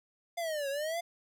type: linear two-way sweep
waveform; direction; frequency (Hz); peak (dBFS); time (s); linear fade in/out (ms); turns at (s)
square; down then up; 698.5 to 542 to 698.5; -33; 0.37-1.01; 10; 0.69
effects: none